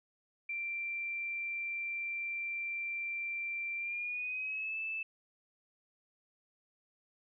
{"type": "tone with pitch glide", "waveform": "sine", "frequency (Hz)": [2357, 2630], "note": ["D7", "E7"], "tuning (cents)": [6, -5], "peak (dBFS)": -35, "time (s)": [0.49, 5.03], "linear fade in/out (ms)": 5, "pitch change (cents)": 189, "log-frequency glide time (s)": [3.77, 4.78], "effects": []}